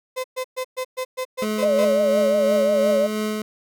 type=tone bursts; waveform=35% pulse; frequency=513 Hz; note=C5; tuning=34 cents flat; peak=-22 dBFS; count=9; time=0.16-1.858 s; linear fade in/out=20 ms; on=82 ms; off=120 ms
type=tone with tremolo; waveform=25% pulse; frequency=214 Hz; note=A3; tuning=48 cents flat; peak=-18 dBFS; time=1.42-3.42 s; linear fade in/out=2 ms; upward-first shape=sine; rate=2.9 Hz; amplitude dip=30%
type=tone with vibrato; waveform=sine; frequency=584 Hz; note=D5; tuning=10 cents flat; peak=-16 dBFS; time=1.62-3.07 s; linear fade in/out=10 ms; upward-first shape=triangle; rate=5.7 Hz; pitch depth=110 cents each way
effects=none